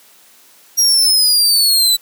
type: linear sweep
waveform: sawtooth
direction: down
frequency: 5680 to 3939 Hz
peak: -7 dBFS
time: 0.77-1.97 s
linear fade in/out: 20 ms
effects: white hiss -47 dBFS RMS until 2.01 s + high-pass 200 Hz 12 dB/octave